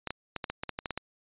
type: clicks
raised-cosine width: 0.3 ms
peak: -17 dBFS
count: 11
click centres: 0.073 / 0.106 / 0.363 / 0.442 / 0.5 / 0.635 / 0.693 / 0.789 / 0.858 / 0.907 / 0.976 s
effects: resampled to 8000 Hz